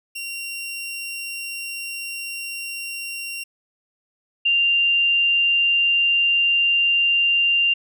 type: tone pair in turn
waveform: sawtooth / sine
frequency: 2756 / 2786 Hz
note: F7 / F7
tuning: -24 / -5 cents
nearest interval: unison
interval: 19 cents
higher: second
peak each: -25 / -15 dBFS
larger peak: second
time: 0.15-3.44 / 4.45-7.74 s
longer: neither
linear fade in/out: 10 ms
effects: none

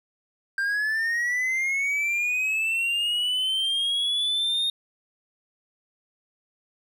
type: linear sweep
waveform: triangle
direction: up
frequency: 1578 to 3698 Hz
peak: -21 dBFS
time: 0.58-4.7 s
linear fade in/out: 2 ms
effects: none

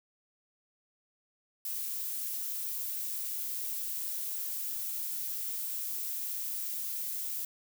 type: noise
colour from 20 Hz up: violet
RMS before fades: -36 dBFS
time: 1.65-7.45 s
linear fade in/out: 2 ms
effects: none

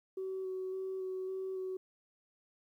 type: tone with vibrato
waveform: sine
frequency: 377 Hz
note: F#4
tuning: 32 cents sharp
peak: -35 dBFS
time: 0.17-1.77 s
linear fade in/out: 5 ms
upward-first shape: square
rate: 1.8 Hz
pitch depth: 11 cents each way
effects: tanh soft clip ceiling -32 dBFS + 12-bit

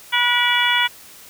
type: harmonic tone with a mistuned harmonic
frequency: 485.6 Hz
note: B4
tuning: 29 cents flat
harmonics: 2 / 3 / 4 / 5 / 6 / 7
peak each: -22 / -22 / -22 / -22 / -22 / -22 dBFS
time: 0.12-0.88 s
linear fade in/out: 20 ms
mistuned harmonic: 5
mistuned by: -81 cents
effects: white hiss -43 dBFS RMS until 1.29 s

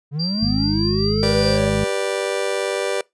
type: linear sweep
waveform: triangle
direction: up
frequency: 137.4 to 580 Hz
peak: -19 dBFS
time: 0.11-1.71 s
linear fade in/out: 50 ms
type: tone with tremolo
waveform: sine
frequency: 4724 Hz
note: D8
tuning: 9 cents sharp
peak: -22 dBFS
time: 0.19-1.58 s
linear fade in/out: 10 ms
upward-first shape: triangle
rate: 4.9 Hz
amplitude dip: 45%
type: harmonic tone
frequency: 52 Hz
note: G#1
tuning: 3 cents sharp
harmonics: 1 / 2 / 3 / 4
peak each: -27 / -24 / -25 / -22 dBFS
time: 0.41-1.85 s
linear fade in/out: 10 ms
type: chord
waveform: 40% pulse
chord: G major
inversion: none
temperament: just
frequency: 392 / 490 / 588 Hz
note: G4 / B4 / D5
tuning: 0 / -14 / +2 cents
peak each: -24 dBFS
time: 1.23-3.01 s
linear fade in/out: 0 ms
effects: noise-tail reverb RT60 0.2 s tail -24 dB re dry + resampled to 24000 Hz

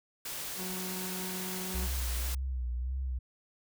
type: noise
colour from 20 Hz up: white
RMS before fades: -39 dBFS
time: 0.25-2.35 s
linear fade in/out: 5 ms
type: tone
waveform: 30% pulse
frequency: 185 Hz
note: F#3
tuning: in tune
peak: -36 dBFS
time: 0.56-1.89 s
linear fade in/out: 50 ms
type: tone with vibrato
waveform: sine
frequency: 63.1 Hz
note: B1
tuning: 38 cents sharp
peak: -31 dBFS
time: 1.74-3.19 s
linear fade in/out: 10 ms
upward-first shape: sine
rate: 1.8 Hz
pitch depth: 81 cents each way
effects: none

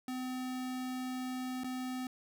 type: tone with dropouts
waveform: square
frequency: 255.2 Hz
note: C4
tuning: 43 cents flat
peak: -37 dBFS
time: 0.08-2.07 s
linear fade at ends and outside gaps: 2 ms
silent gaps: 1.636-1.643 s
effects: none

